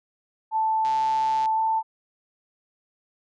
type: tone with pitch glide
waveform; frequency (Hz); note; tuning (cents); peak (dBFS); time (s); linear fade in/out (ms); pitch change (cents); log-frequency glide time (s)
sine; 880 to 887.1; A5 to A5; 0 to +14; -20; 0.51-1.83; 50; +14; 1.55-1.6
type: click train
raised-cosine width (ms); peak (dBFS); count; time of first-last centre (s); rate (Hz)
0.2; -23; 83; 0.85-1.457; 135
effects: none